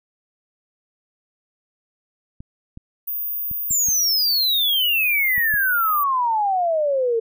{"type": "clicks", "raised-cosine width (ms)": 5, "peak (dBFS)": -24, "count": 7, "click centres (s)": [2.405, 2.774, 3.513, 3.709, 3.886, 5.38, 5.54]}
{"type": "tone", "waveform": "sine", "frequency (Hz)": 14917, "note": "A#9", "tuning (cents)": 0, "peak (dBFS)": -23, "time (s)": [3.07, 6.04], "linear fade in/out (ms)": 10}
{"type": "exponential sweep", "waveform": "sine", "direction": "down", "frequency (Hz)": [7450, 444.7], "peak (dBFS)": -17, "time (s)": [3.7, 7.2], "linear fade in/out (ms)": 10}
{"effects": []}